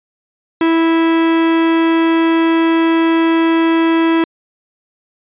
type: tone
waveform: 45% pulse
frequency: 328.4 Hz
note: E4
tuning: 6 cents flat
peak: -10 dBFS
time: 0.61-4.24 s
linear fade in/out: 2 ms
effects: resampled to 8000 Hz